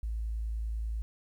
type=tone; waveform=sine; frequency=55.1 Hz; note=A1; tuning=3 cents sharp; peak=-31 dBFS; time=0.03-1.02 s; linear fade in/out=0 ms; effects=11-bit